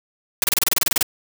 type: noise bursts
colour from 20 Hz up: white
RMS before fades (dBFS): -17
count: 13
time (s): 0.42-1.028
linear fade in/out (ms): 2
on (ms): 20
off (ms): 29
effects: none